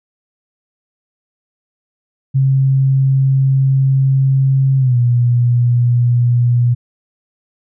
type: tone with pitch glide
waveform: sine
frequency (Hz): 134.4 to 121.13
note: C3 to B2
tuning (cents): +47 to -33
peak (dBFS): -9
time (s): 2.34-6.75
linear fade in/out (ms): 20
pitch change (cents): -180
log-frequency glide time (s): 4.78-4.97
effects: none